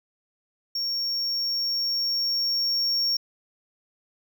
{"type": "tone with level ramp", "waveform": "triangle", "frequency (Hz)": 5520, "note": "F8", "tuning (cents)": -21, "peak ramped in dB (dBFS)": [-24, -20], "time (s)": [0.75, 3.17], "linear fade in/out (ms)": 5, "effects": []}